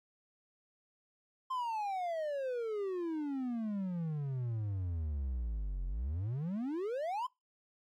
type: exponential two-way sweep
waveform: triangle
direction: down then up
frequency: 1057 to 43 to 1057 Hz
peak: -32 dBFS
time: 1.5-7.27 s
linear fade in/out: 10 ms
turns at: 5.86 s
effects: noise-tail reverb RT60 0.2 s tail -23 dB re dry + AAC 64 kbps